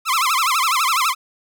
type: tone with vibrato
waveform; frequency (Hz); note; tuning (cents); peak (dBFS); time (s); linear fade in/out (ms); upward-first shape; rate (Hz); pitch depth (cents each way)
sawtooth; 1169; D6; -8; -12; 0.05-1.15; 50; sine; 12; 250
effects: none